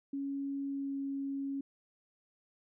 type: tone with pitch glide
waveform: sine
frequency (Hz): 277.5 to 275.6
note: C#4 to C#4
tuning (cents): +2 to -10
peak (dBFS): -34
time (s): 0.13-1.61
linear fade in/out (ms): 5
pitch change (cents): -12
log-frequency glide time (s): 0.67-0.97
effects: none